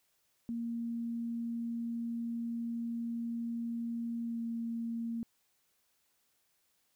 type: tone with pitch glide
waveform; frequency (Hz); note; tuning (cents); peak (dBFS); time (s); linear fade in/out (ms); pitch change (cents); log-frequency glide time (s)
sine; 233.1 to 231; A#3 to A#3; 0 to -16; -34; 0.49-5.23; 0; -16; 4.24-4.4
effects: white hiss -75 dBFS RMS until 6.95 s